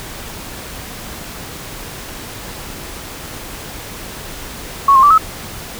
sine tone with pitch steps, 1107 / 1063 / 1162 / 1291 Hz, C#6 / C6 / D6 / E6, -3 / +27 / -19 / -37 cents, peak -5 dBFS, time 4.88-5.18 s, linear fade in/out 5 ms, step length 75 ms, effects pink hiss -30 dBFS RMS until 5.79 s

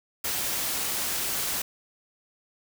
white noise, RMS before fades -29 dBFS, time 0.24-1.62 s, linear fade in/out 5 ms, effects none

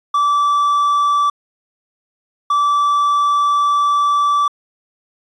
triangle tone pair in turn, 1160 / 1160 Hz, D6 / D6, -22 / -22 cents, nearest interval unison, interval 0 cents, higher neither, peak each -10 dBFS, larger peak neither, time 0.14-1.3 / 2.5-4.48 s, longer second, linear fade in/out 5 ms, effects resampled to 22050 Hz

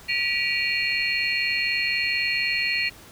sine tone cluster, 1937 / 2318 / 2462 / 2776 / 4310 Hz, B6 / D7 / D#7 / F7 / C#8, -34 / -23 / -19 / -11 / -49 cents, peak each -28 dBFS, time 0.08-2.9 s, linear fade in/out 20 ms, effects tanh soft clip ceiling -10 dBFS + pink hiss -47 dBFS RMS until 3.11 s

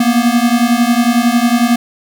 square beating tone pair, 233.1 / 244.1 Hz, A#3 / B3, 0 / -20 cents, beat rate 11 Hz, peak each -13 dBFS, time 0-1.76 s, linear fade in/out 5 ms, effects none

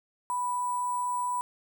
sine tone with sample-and-hold, 987.8 Hz, B5, in tune, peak -27 dBFS, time 0.3-1.41 s, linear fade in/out 0 ms, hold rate 8820 Hz, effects none

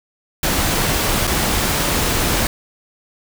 pink noise with dropouts, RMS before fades -18 dBFS, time 0.43-2.47 s, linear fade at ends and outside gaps 2 ms, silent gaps 1.271-1.275 s, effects none

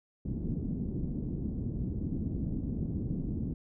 white low-pass noise, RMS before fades -34 dBFS, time 0.25-3.54 s, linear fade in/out 5 ms, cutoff 260 Hz, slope 24 dB/octave, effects none

